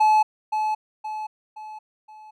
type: tone with echo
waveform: triangle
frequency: 860 Hz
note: A5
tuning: 40 cents flat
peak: -12 dBFS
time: 0-0.23 s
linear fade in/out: 10 ms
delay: 520 ms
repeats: 4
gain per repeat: -7 dB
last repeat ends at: 2.31 s
effects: none